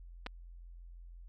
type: clicks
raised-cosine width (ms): 0.3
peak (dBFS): -25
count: 2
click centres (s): 0.263 / 0.267
effects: added 43 Hz sine -48 dBFS peak until 1.28 s